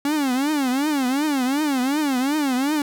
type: tone with vibrato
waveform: 45% pulse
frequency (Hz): 277.2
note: C#4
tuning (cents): 0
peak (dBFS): -19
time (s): 0.05-2.82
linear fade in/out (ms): 2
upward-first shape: triangle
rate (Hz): 2.7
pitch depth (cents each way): 220
effects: none

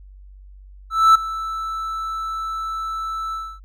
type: tone with ADSR envelope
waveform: triangle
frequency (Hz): 1318.5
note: E6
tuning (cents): 0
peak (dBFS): -5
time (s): 0.9-3.6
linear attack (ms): 250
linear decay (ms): 8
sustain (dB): -17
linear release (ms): 270
effects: added 48 Hz sine -40 dBFS peak until 3.64 s

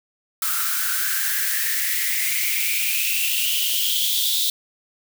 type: noise with high-pass filter sweep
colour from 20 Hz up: blue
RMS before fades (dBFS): -22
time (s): 0.42-4.5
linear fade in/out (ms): 2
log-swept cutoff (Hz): 1300 to 3700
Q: 8.1
effects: none

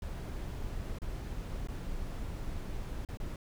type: noise with dropouts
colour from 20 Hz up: brown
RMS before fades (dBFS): -38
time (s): 0.02-3.36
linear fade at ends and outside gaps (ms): 2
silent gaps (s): 0.986-1.018 / 1.673-1.685 / 3.05-3.087 / 3.172-3.2
effects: none

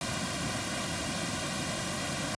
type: noise with comb filter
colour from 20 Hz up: pink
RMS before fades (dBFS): -33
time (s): 0.01-2.35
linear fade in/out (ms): 2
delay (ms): 2.3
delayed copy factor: -0.75
effects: high-pass 80 Hz 12 dB/octave + resampled to 22050 Hz

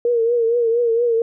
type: tone with vibrato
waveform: sine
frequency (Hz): 467.5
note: A#4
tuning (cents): +5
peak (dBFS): -14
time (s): 0.05-1.22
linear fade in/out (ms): 2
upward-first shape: triangle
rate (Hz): 4.3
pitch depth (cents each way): 74
effects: none

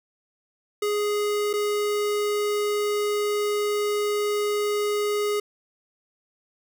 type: tone with dropouts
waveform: square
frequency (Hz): 415.3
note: G#4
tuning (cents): 0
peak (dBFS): -23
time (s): 0.82-5.4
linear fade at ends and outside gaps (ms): 5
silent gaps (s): 1.531-1.536
effects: none

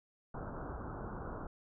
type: low-pass noise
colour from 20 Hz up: pink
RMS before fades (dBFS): -43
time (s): 0.34-1.47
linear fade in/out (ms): 5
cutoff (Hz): 1500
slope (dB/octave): 96
effects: none

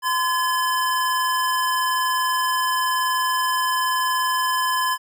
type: tone pair together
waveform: square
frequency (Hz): 1024.8 / 1701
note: C6 / G#6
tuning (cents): -36 / +41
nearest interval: major sixth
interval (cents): 877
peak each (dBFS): -21 / -26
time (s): 0.02-4.98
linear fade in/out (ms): 50
effects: none

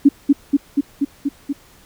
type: tone with echo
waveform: sine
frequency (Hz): 281.8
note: C#4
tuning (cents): +29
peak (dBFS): -5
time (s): 0.05-0.09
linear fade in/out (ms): 10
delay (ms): 240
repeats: 6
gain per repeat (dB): -2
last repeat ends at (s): 1.53
effects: pink hiss -49 dBFS RMS until 1.85 s

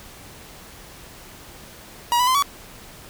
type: tone with pitch steps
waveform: 45% pulse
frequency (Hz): 957 / 991 / 1033 / 1133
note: A#5 / B5 / C6 / C#6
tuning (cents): +45 / +6 / -22 / +37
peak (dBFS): -16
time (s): 2.12-2.424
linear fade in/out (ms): 0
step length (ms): 76
effects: pink hiss -43 dBFS RMS until 3.09 s

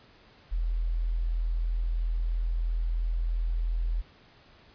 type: tone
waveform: sine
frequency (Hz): 41.52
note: E1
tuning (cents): +13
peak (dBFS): -25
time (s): 0.51-4.02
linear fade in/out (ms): 20
effects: pink hiss -57 dBFS RMS until 4.74 s + resampled to 11025 Hz

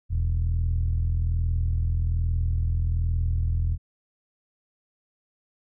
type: tone with low-pass filter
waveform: sawtooth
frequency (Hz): 41.2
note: E1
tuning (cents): 0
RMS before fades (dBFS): -24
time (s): 0.09-3.78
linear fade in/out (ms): 50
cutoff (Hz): 100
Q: 7.9
effects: none

